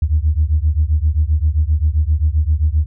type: beating tone pair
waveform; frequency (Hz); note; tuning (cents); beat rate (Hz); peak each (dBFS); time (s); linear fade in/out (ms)
sine; 73.42 / 81.02; D2 / E2; 0 / -29; 7.6; -14 / -15; 0.02-2.86; 5
effects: tanh soft clip ceiling -5 dBFS